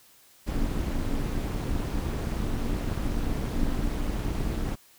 brown noise with amplitude modulation, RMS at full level -25 dBFS, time 0.46-4.76 s, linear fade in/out 20 ms, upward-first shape sine, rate 258 Hz, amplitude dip 70%, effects white hiss -57 dBFS RMS until 4.98 s

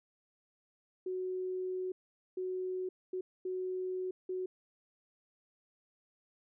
sine tone bursts at uneven times, 370 Hz, F#4, in tune, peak -34 dBFS, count 5, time 1.06-1.92 / 2.37-2.89 / 3.13-3.21 / 3.45-4.11 / 4.29-4.46 s, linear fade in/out 5 ms, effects none

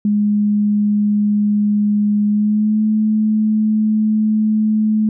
sine tone with pitch glide, 207.7 to 215.5 Hz, G#3 to A3, 0 to -36 cents, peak -12 dBFS, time 0.05-5.09 s, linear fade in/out 2 ms, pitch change +64 cents, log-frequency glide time 2.27-2.82 s, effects none

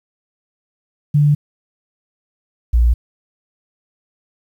sine tone pair in turn, 146.83 / 58.86 Hz, D3 / A#1, 0 / +17 cents, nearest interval octave + major third, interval 1583 cents, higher first, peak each -9 / -9 dBFS, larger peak neither, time 1.14-1.35 / 2.73-2.94 s, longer neither, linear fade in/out 10 ms, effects 8-bit

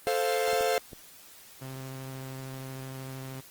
45% pulse chord, F major, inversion first, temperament equal, 440 / 523.3 / 698.5 Hz, A4 / C5 / F5, 0 / 0 / 0 cents, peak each -29 dBFS, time 0.07-0.78 s, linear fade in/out 0 ms
clicks, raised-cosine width 2 ms, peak -29 dBFS, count 3, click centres 0.532 / 0.609 / 0.932 s
sawtooth tone with vibrato, 132.3 Hz, C3, 20 cents sharp, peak -34 dBFS, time 1.61-3.41 s, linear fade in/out 10 ms, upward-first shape square, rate 13 Hz, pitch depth 9 cents each way
effects white hiss -52 dBFS RMS until 3.5 s + Opus 24 kbps

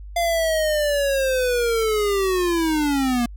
square linear sweep, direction down, 692 to 233.7 Hz, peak -19 dBFS, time 0.16-3.26 s, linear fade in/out 5 ms, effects added 50 Hz sine -34 dBFS peak until 3.36 s

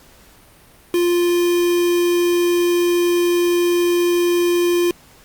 triangle tone with quantisation, 349.2 Hz, F4, in tune, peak -12 dBFS, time 0.94-4.91 s, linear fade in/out 2 ms, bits 4, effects pink hiss -48 dBFS RMS until 5.24 s + Opus 48 kbps

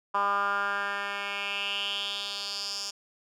10% pulse tone with band-pass filter sweep, 200.9 Hz, G3, 43 cents sharp, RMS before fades -31 dBFS, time 0.14-2.91 s, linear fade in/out 10 ms, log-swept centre 1100 to 5700 Hz, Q 4.3, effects none

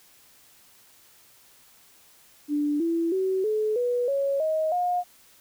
sine tone with pitch steps, 293.7 / 333.5 / 378.7 / 430 / 488.3 / 554.4 / 629.6 / 714.9 Hz, D4 / E4 / F#4 / A4 / B4 / C#5 / D#5 / F5, 0 / +20 / +40 / -40 / -20 / 0 / +20 / +40 cents, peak -22 dBFS, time 2.48-5.04 s, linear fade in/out 50 ms, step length 320 ms, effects white hiss -56 dBFS RMS until 5.4 s

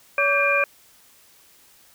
sine tone cluster, 565 / 1153 / 1581 / 2409 Hz, C#5 / D6 / G6 / D7, +33 / -32 / +14 / +43 cents, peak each -23 / -25 / -24 / -20 dBFS, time 0.18-0.64 s, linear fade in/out 2 ms, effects white hiss -54 dBFS RMS until 1.94 s

